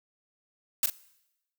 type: noise with echo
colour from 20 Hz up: blue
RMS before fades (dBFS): -24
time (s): 0.83-0.86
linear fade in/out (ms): 2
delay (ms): 40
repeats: 1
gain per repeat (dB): -8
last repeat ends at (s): 0.9
effects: noise-tail reverb RT60 0.9 s tail -20 dB re dry